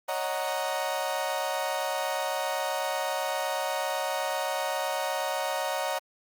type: chord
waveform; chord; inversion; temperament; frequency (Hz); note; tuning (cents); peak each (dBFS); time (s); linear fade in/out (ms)
35% pulse; D# minor seventh; third; equal; 554.4 / 622.3 / 740 / 932.3; C#5 / D#5 / F#5 / A#5; 0 / 0 / 0 / 0; -32; 0.08-5.99; 10
effects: Opus 32 kbps